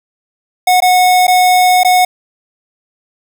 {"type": "tone with dropouts", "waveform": "square", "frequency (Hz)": 731, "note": "F#5", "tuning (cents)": -21, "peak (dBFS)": -7, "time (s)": [0.67, 2.05], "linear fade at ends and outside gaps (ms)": 5, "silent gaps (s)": [[0.804, 0.821], [1.269, 1.279], [1.834, 1.847]], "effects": []}